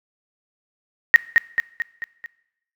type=tone with echo; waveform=sine; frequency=1864.7 Hz; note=A#6; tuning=in tune; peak=-5 dBFS; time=1.14-1.16 s; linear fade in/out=0 ms; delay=220 ms; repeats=5; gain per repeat=-5 dB; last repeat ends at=2.26 s; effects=noise-tail reverb RT60 0.8 s tail -20 dB re dry